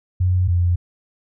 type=tone pair in turn; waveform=sine; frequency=91.1 / 87.89 Hz; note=F#2 / F2; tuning=-26 / +12 cents; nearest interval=minor second; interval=62 cents; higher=first; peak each=-14 dBFS; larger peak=neither; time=0.2-0.48 / 0.48-0.76 s; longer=neither; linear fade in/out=10 ms; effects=none